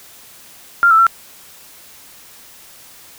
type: tone with pitch steps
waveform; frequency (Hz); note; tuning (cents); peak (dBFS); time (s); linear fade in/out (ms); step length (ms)
sine; 1391 / 1318 / 1350; F6 / E6 / E6; -7 / -1 / +41; -7; 0.83-1.067; 0; 79
effects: white hiss -42 dBFS RMS until 3.18 s